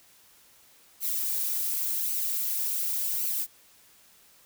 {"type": "noise with flanger", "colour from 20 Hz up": "violet", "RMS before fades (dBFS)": -29, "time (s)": [1, 3.47], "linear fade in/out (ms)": 50, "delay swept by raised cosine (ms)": [0.56, 4.46], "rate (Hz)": 0.89, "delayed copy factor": -0.55, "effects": ["white hiss -58 dBFS RMS until 4.45 s"]}